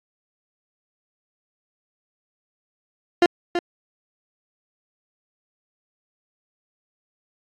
30% pulse tone with echo, 349.2 Hz, F4, in tune, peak -9 dBFS, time 3.22-3.26 s, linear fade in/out 2 ms, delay 330 ms, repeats 1, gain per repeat -8 dB, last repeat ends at 3.59 s, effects low-pass 4000 Hz 12 dB/octave + AAC 64 kbps

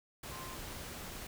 sine tone in noise, 1046.5 Hz, C6, in tune, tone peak -49 dBFS, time 0.31-0.56 s, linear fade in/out 5 ms, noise pink, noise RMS -45 dBFS, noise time 0.23-1.27 s, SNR -7 dB, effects none

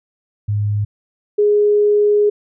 sine tone pair in turn, 103.83 / 415.3 Hz, G#2 / G#4, 0 / 0 cents, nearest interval 2 octaves, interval 2400 cents, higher second, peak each -15 / -10 dBFS, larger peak second, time 0.48-0.85 / 1.38-2.3 s, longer second, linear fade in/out 10 ms, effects none

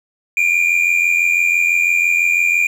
triangle tone pair together, 2338 / 2424 Hz, D7 / D#7, -8 / -46 cents, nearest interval minor second, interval 62 cents, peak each -16 / -12 dBFS, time 0.37-2.67 s, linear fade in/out 2 ms, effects none

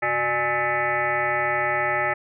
sine tone with frequency modulation, 1300 Hz, E6, 24 cents flat, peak -20 dBFS, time 0.02-2.14 s, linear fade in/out 10 ms, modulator 233 Hz, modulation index 3.7, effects none

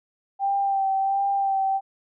sine tone with vibrato, 784 Hz, G5, in tune, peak -20 dBFS, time 0.39-1.81 s, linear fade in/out 50 ms, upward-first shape sine, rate 1.4 Hz, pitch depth 24 cents each way, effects none

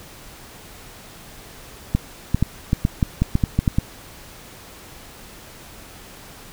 clicks, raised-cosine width 5 ms, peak -4 dBFS, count 12, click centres 1.95 / 2.346 / 2.426 / 2.731 / 2.851 / 3.028 / 3.22 / 3.354 / 3.438 / 3.59 / 3.678 / 3.785 s, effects pink hiss -42 dBFS RMS until 6.52 s

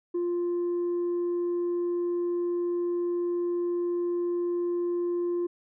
sine tone with tanh clipping, 349.2 Hz, F4, in tune, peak -26 dBFS, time 0.14-5.47 s, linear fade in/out 10 ms, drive 1 dB, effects none

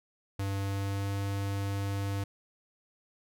square tone with pitch glide, 98.4 to 99.31 Hz, G2 to G2, +7 to +23 cents, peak -31 dBFS, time 0.39-2.24 s, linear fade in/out 5 ms, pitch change +16 cents, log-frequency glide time 0.6-1.12 s, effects none

